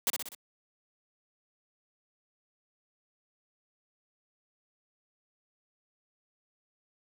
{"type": "noise with echo", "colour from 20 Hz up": "white", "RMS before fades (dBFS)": -27, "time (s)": [0.07, 0.1], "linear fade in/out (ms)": 0, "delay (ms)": 62, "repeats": 4, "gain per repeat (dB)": -5, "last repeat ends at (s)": 0.348, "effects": ["high-pass 200 Hz 12 dB/octave"]}